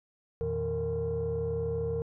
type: tone cluster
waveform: sine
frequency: 84.8 / 117.6 / 157.6 / 460.9 Hz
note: E2 / A#2 / D#3 / A#4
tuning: +50 / +16 / +23 / -20 cents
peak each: -35 / -37 / -36 / -29 dBFS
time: 0.41-2.02 s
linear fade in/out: 0 ms
effects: tanh soft clip ceiling -24 dBFS